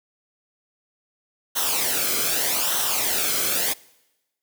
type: noise with flanger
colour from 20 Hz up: white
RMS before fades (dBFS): -23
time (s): 1.55-3.74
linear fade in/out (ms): 20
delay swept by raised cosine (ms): 0.42 to 1.1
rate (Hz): 0.82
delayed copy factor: -0.65
effects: noise-tail reverb RT60 1.0 s tail -23 dB re dry